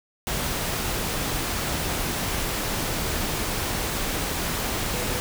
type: tone in noise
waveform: sine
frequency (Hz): 493.9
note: B4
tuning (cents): 0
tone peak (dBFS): -34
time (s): 4.94-5.19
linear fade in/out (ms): 0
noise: pink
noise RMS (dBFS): -27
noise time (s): 0.27-5.2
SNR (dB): -10
effects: none